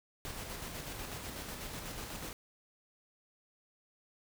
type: noise with tremolo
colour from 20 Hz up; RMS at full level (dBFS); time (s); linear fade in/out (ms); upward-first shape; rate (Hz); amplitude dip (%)
pink; -42; 0.25-2.33; 0; square; 8.1; 30
effects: none